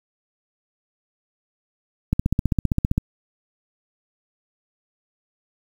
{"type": "click train", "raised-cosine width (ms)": 5, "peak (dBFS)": -6, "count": 14, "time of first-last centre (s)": [2.13, 2.98], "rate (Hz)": 15.3, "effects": ["7-bit"]}